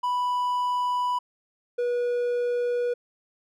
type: tone pair in turn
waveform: triangle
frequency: 987.8 / 485.1 Hz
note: B5 / B4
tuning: 0 / -31 cents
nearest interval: octave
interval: 1231 cents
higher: first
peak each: -21 dBFS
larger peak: neither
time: 0.03-1.19 / 1.78-2.94 s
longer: neither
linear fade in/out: 10 ms
effects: none